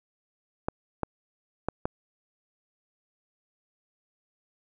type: clicks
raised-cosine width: 1 ms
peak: -13 dBFS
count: 4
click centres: 0.685 / 1.033 / 1.686 / 1.855 s
effects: none